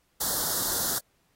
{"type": "band-stop noise", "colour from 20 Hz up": "white", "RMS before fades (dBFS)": -28, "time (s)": [0.2, 0.99], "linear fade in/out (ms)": 10, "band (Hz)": [1700, 3600], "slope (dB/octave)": 48, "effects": ["pink hiss -70 dBFS RMS until 1.35 s", "AAC 48 kbps"]}